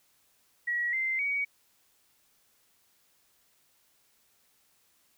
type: tone with pitch steps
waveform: sine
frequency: 1918 / 2080 / 2255 Hz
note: A#6 / C7 / C#7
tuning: +49 / -11 / +29 cents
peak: -27 dBFS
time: 0.67-1.45 s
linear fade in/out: 10 ms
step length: 260 ms
effects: white hiss -68 dBFS RMS until 5.17 s